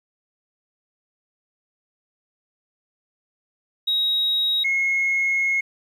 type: tone pair in turn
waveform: sine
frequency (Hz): 3800 / 2165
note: A#7 / C#7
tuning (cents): +33 / -41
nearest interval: minor seventh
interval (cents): 974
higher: first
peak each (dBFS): -17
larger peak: neither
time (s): 3.87-4.64 / 4.64-5.61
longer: second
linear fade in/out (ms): 10
effects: tanh soft clip ceiling -15 dBFS + 9-bit